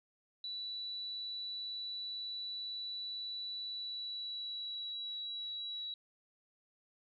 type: tone with pitch glide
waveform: sine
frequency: 3951 to 3901 Hz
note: B7 to B7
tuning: 0 to -22 cents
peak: -39 dBFS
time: 0.44-5.94 s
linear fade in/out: 2 ms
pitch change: -22 cents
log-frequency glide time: 3.67-4.96 s
effects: none